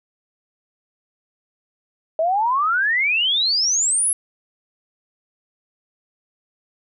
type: exponential sweep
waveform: sine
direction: up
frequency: 624 to 11180 Hz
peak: -16 dBFS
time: 2.19-4.13 s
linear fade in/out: 2 ms
effects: none

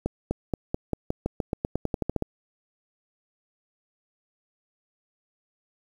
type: accelerating click train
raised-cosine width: 2 ms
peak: -12 dBFS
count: 17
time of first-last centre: 0.06-2.224 s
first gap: 250 ms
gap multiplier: 0.91
effects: 8-bit

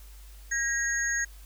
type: tone cluster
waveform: sine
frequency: 1636 / 1889 / 6590 Hz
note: G#6 / A#6 / G#8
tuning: -26 / +22 / -14 cents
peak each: -30 dBFS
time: 0.51-1.25 s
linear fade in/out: 10 ms
effects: added 50 Hz sine -45 dBFS peak until 1.45 s + white hiss -56 dBFS RMS until 1.45 s

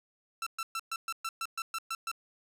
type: tone bursts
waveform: sawtooth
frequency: 1339 Hz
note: E6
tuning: 27 cents sharp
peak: -29 dBFS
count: 11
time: 0.42-2.115 s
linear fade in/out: 2 ms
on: 45 ms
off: 120 ms
effects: resampled to 32000 Hz

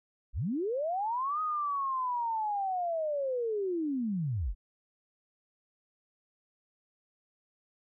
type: linear two-way sweep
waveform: sine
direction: up then down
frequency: 31.98 to 1260 to 31.98 Hz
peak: -29 dBFS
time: 0.33-4.55 s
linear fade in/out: 50 ms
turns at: 1.41 s
effects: none

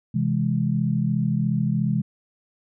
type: chord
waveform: sine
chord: C augmented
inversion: none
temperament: equal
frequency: 130.81 / 164.81 / 207.7 Hz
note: C3 / E3 / G#3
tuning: 0 / 0 / 0 cents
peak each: -24 dBFS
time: 0.14-2.02 s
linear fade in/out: 10 ms
effects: none

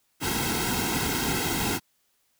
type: noise with comb filter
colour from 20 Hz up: pink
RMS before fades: -27 dBFS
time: 0.2-1.8 s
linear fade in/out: 50 ms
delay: 1.7 ms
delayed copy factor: -0.85
effects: white hiss -70 dBFS RMS until 2.39 s

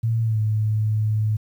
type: tone with pitch glide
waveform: sine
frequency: 113.8 to 107.79 Hz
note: A#2 to A2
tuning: -41 to -35 cents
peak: -18 dBFS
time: 0.03-1.37 s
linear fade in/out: 10 ms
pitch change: -94 cents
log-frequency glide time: 0.23-0.39 s
effects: 9-bit

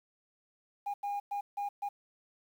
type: tone bursts at uneven times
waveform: sine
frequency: 812 Hz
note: G#5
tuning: 39 cents flat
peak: -30 dBFS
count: 5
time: 0.86-0.94 / 1.03-1.2 / 1.31-1.41 / 1.57-1.69 / 1.82-1.89 s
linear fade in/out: 10 ms
effects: tanh soft clip ceiling -31 dBFS + 10-bit

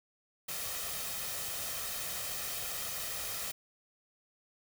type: noise with comb filter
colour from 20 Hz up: white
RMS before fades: -38 dBFS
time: 0.48-3.52 s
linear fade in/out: 10 ms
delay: 1.6 ms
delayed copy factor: +0.5
effects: none

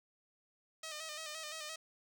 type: tone with vibrato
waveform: 5% pulse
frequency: 622.3 Hz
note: D#5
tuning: in tune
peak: -31 dBFS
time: 0.83-1.76 s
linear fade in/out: 5 ms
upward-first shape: square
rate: 5.8 Hz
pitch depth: 47 cents each way
effects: none

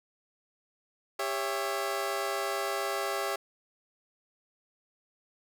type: chord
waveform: 20% pulse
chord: C# diminished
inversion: second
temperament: just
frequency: 399.1 / 554.4 / 665.2 Hz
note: G4 / C#5 / E5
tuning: +31 / 0 / +16 cents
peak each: -29 / -30 / -30 dBFS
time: 1.19-3.36 s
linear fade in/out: 5 ms
effects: none

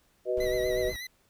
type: chord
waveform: sine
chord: B major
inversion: second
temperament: equal with one note detuned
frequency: 376.2 / 493.9 / 622.3 Hz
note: F#4 / B4 / D#5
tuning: +29 / 0 / 0 cents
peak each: -30 dBFS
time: 0.25-0.93 s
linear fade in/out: 50 ms
type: noise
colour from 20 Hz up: brown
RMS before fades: -39 dBFS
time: 0.37-0.96 s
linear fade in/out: 0 ms
type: tone with vibrato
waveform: 25% pulse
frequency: 1975.5 Hz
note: B6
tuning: in tune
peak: -33 dBFS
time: 0.4-1.07 s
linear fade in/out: 5 ms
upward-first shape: sine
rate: 8.2 Hz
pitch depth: 62 cents each way
effects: pink hiss -67 dBFS RMS until 1.29 s

